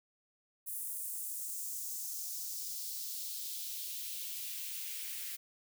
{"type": "noise with high-pass filter sweep", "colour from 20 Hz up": "blue", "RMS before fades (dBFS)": -41, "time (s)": [0.66, 5.37], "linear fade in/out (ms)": 20, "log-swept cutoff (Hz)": [10000, 2000], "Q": 1.8, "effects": []}